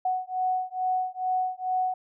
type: beating tone pair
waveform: sine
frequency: 740 / 742.3 Hz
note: F#5 / F#5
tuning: 0 / +5 cents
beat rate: 2.3 Hz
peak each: -28 dBFS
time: 0.05-1.94 s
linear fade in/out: 5 ms
effects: none